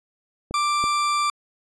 clicks, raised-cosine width 2 ms, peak -19 dBFS, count 2, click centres 0.51 / 0.84 s
40% pulse tone, 1177 Hz, D6, 3 cents sharp, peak -19 dBFS, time 0.54-1.3 s, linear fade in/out 2 ms
effects resampled to 22050 Hz

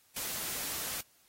white noise, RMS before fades -37 dBFS, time 0.16-1.01 s, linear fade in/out 5 ms, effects white hiss -66 dBFS RMS until 1.28 s + AAC 48 kbps

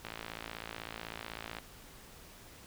click train, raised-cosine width 0.3 ms, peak -24 dBFS, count 87, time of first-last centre 0.05-1.586 s, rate 56 Hz, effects pink hiss -54 dBFS RMS until 2.66 s

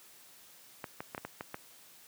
clicks, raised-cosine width 0.5 ms, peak -23 dBFS, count 7, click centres 0.842 / 1.005 / 1.148 / 1.179 / 1.25 / 1.409 / 1.544 s, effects white hiss -57 dBFS RMS until 2.07 s + high-pass 100 Hz 12 dB/octave

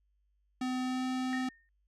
square tone with pitch glide, 254.7 to 256.8 Hz, C4 to C4, -46 to -32 cents, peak -32 dBFS, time 0.61-1.49 s, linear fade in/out 5 ms, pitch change +14 cents, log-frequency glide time 0.82-1.04 s
sine tone with exponential decay, 1832 Hz, A#6, 31 cents flat, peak -34 dBFS, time 1.33-1.69 s, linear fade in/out 0 ms, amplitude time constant 77 ms
effects added 50 Hz sine -70 dBFS peak until 1.87 s + low-pass 7000 Hz 12 dB/octave

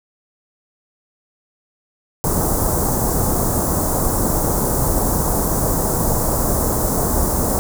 pink band-stop noise, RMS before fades -18 dBFS, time 2.24-7.59 s, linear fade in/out 0 ms, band 1100 to 7100 Hz, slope 24 dB/octave, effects none

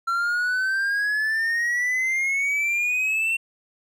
triangle exponential sweep, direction up, 1355 to 2720 Hz, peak -19 dBFS, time 0.07-3.37 s, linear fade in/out 10 ms, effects none

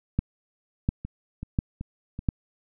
two click trains, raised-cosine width 5 ms, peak -10 / -21 dBFS, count 4 / 4, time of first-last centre 0.19-2.288 / 1.05-2.191 s, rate 1.43 / 2.63 Hz, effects none

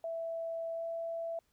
sine tone with pitch glide, 661 to 665.2 Hz, E5 to E5, +5 to +16 cents, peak -35 dBFS, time 0.04-1.39 s, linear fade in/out 2 ms, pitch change +11 cents, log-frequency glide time 0.74-0.84 s, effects pink hiss -75 dBFS RMS until 1.52 s

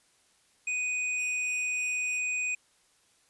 square tone, 2489 Hz, D#7, in tune, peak -29 dBFS, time 0.67-2.55 s, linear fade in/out 5 ms
5% pulse tone with tremolo, 2794 Hz, F7, in tune, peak -36 dBFS, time 1.16-2.21 s, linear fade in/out 50 ms, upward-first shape sine, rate 3.2 Hz, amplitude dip 55%
effects white hiss -66 dBFS RMS until 3.29 s + resampled to 24000 Hz

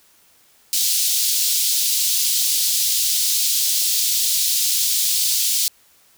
pink high-pass noise, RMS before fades -19 dBFS, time 0.73-5.68 s, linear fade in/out 0 ms, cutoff 3800 Hz, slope 24 dB/octave, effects white hiss -55 dBFS RMS until 6.17 s

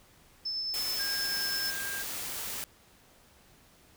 sine tone with tremolo, 5260 Hz, E8, 5 cents flat, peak -30 dBFS, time 0.45-1.71 s, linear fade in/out 10 ms, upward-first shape triangle, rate 9.3 Hz, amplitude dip 25%
white noise, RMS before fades -37 dBFS, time 0.74-2.64 s, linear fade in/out 0 ms
sine tone with pitch glide, 1615 to 1602 Hz, G#6 to G6, -49 to +37 cents, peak -36 dBFS, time 0.99-2.03 s, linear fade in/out 10 ms, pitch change -14 cents, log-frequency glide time 1.21-1.48 s
effects pink hiss -60 dBFS RMS until 3.96 s

